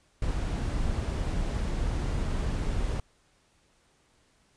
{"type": "noise", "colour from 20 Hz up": "brown", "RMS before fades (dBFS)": -29, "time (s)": [0.22, 3], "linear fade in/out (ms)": 2, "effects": ["pink hiss -66 dBFS RMS until 4.56 s", "resampled to 22050 Hz"]}